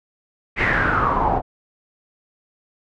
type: noise with low-pass filter sweep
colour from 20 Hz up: pink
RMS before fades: -19 dBFS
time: 0.56-1.42 s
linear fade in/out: 50 ms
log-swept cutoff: 2200 to 750 Hz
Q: 6.9
effects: none